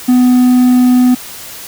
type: tone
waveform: triangle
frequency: 249.9 Hz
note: B3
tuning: 21 cents sharp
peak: -3 dBFS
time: 0.08-1.15 s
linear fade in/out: 10 ms
effects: white hiss -29 dBFS RMS until 1.67 s